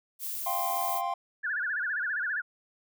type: noise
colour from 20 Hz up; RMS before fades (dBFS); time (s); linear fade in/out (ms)
violet; -35; 0.19-1.02; 50
type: chord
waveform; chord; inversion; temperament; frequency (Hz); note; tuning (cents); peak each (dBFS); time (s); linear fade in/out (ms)
triangle; F suspended second; none; just; 698.5 / 785.8 / 1047.7; F5 / G5 / C6; 0 / +4 / +2; -31; 0.46-1.14; 5
type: tone with vibrato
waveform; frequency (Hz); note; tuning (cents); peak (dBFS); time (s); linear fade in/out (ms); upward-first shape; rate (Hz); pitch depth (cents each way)
sine; 1583; G6; +17; -28; 1.43-2.42; 20; sine; 15; 190
effects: none